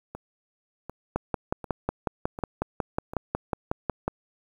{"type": "two click trains", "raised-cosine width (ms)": 1, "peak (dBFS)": [-22, -11], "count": [5, 17], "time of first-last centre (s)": [[0.15, 3.135], [1.16, 4.08]], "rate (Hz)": [1.34, 5.48], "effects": ["8-bit"]}